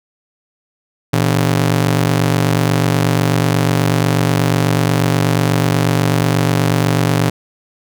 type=ring-modulated tone; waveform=sawtooth; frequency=138.59 Hz; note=C#3; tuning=in tune; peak=-5 dBFS; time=1.13-7.3 s; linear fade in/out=5 ms; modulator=24.1 Hz; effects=none